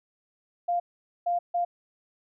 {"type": "tone bursts at uneven times", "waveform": "sine", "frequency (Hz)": 698.5, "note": "F5", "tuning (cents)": 0, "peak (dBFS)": -23, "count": 3, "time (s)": [[0.68, 0.8], [1.26, 1.39], [1.54, 1.65]], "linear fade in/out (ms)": 10, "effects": []}